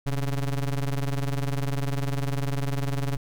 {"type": "ring-modulated tone", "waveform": "square", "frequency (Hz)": 70.6, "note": "C#2", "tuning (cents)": 32, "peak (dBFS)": -22, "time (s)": [0.06, 3.17], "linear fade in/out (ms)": 5, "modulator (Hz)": 60.6, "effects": []}